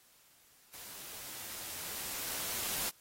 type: noise with level ramp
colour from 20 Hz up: white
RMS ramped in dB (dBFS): -49 to -35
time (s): 0.73-2.9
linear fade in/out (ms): 10
effects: white hiss -64 dBFS RMS until 3 s + AAC 48 kbps